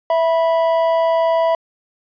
triangle tone pair together, 659.3 / 979.6 Hz, E5 / B5, 0 / -14 cents, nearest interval perfect fifth, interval 686 cents, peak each -12 / -18 dBFS, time 0.1-1.55 s, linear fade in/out 2 ms, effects resampled to 11025 Hz

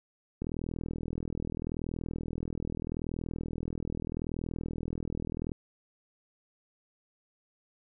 click train, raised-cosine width 3 ms, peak -22 dBFS, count 209, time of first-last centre 0.42-5.518 s, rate 40.8 Hz, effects none

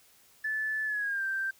triangle tone with pitch glide, 1741 to 1569.1 Hz, A6 to G6, -19 to +1 cents, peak -25 dBFS, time 0.44-1.51 s, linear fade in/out 10 ms, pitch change -180 cents, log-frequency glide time 0.85-1.24 s, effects tanh soft clip ceiling -27 dBFS + white hiss -61 dBFS RMS until 1.59 s

